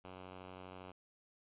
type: tone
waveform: 5% pulse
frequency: 92.5 Hz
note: F#2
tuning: in tune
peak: -38 dBFS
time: 0.04-0.92 s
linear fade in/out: 10 ms
effects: resampled to 8000 Hz + 13-bit